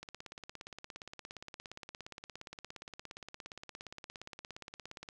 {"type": "click train", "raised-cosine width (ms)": 0.2, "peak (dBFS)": -28, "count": 88, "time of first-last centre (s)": [0.03, 5.088], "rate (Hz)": 17.2, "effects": []}